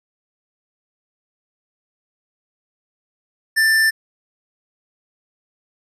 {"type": "tone with hard clipping", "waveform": "sine", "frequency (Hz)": 1775, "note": "A6", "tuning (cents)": 15, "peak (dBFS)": -14, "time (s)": [3.56, 3.91], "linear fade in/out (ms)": 20, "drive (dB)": 16, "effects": ["resampled to 32000 Hz"]}